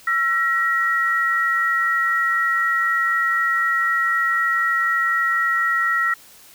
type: tone pair together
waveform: sine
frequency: 1348 / 1900.3 Hz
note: E6 / A#6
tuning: +38 / +33 cents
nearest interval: tritone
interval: 595 cents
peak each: -20 / -19 dBFS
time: 0.07-6.14 s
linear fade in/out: 5 ms
effects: white hiss -47 dBFS RMS until 6.54 s